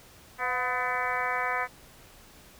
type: harmonic tone with a mistuned harmonic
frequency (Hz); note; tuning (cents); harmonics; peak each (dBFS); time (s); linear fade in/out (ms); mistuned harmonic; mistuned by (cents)
251.7; B3; +33; 2 / 3 / 4 / 5 / 6 / 7 / 8 / 9; -38 / -34 / -33 / -34 / -36 / -34 / -35 / -37; 0.38-1.68; 50; 3; -56
effects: pink hiss -53 dBFS RMS until 2.59 s